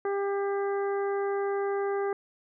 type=harmonic tone; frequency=398.6 Hz; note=G4; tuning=29 cents sharp; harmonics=1 / 2 / 3 / 4 / 5; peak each=-27 / -35 / -39 / -42 / -46 dBFS; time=0.05-2.13 s; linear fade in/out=2 ms; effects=none